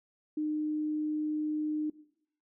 sine tone, 304.8 Hz, D#4, 36 cents flat, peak -29 dBFS, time 0.37-1.9 s, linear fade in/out 5 ms, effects noise-tail reverb RT60 0.7 s tail -18 dB re dry

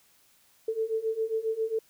sine beating tone pair, 440 / 447.4 Hz, A4 / A4, 0 / +29 cents, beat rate 7.4 Hz, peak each -31 / -29 dBFS, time 0.68-1.79 s, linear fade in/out 5 ms, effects white hiss -63 dBFS RMS until 1.89 s

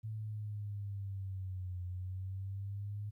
sine linear two-way sweep, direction down then up, 110 to 89.8 to 104.5 Hz, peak -38 dBFS, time 0.03-3.11 s, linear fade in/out 20 ms, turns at 1.83 s, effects 13-bit

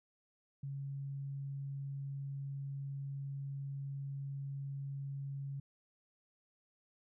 sine tone, 138.59 Hz, C#3, in tune, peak -39 dBFS, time 0.63-5.6 s, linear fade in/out 5 ms, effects none

